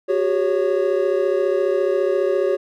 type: chord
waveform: triangle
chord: F# suspended second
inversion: none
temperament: equal with one note detuned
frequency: 370 / 404.6 / 554.4 Hz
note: F#4 / G#4 / C#5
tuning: 0 / -45 / 0 cents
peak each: -19 dBFS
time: 0.08-2.57 s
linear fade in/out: 20 ms
effects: none